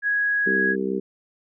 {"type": "tone", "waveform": "sine", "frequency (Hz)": 1661.2, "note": "G#6", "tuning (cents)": 0, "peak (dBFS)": -19, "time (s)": [0.02, 0.76], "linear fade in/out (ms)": 50}
{"type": "harmonic tone", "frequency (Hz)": 65.41, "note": "C2", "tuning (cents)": 0, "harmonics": [3, 4, 5, 6, 7], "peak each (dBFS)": [-28, -31, -31, -26, -32], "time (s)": [0.46, 1], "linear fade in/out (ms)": 10}
{"effects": []}